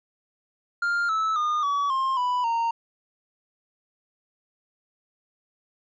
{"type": "tone with pitch steps", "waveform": "triangle", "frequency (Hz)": [1400, 1306.2, 1218.8, 1137.2, 1061, 989.9, 923.7], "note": ["F6", "E6", "D#6", "C#6", "C6", "B5", "A#5"], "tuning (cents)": [4, -16, -36, 44, 24, 4, -16], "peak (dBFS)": -20, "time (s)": [0.82, 2.71], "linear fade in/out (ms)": 5, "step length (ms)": 270, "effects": ["resampled to 16000 Hz"]}